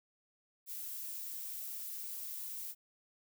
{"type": "noise", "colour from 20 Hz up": "violet", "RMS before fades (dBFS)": -43, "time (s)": [0.66, 2.75], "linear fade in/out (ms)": 50, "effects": []}